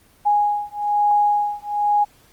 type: beating tone pair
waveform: sine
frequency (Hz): 827 / 828.1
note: G#5 / G#5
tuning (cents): -8 / -5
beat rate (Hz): 1.1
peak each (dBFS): -19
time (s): 0.25-2.05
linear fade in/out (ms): 20
effects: pink hiss -54 dBFS RMS until 2.32 s + Opus 24 kbps